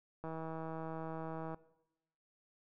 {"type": "click train", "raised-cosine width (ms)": 1, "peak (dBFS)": -30, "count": 211, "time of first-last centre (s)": [0.24, 1.544], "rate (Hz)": 161, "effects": ["noise-tail reverb RT60 0.9 s tail -19 dB re dry"]}